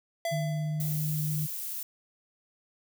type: tone with exponential decay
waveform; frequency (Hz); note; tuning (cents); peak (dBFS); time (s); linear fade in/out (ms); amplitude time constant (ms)
square; 672; E5; +33; -28; 0.25-1.22; 2; 210
type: tone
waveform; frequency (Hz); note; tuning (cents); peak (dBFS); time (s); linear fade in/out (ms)
sine; 152.9; D#3; -30; -28; 0.31-1.47; 20
type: noise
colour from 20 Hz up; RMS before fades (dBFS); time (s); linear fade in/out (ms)
violet; -36; 0.8-1.83; 2
effects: none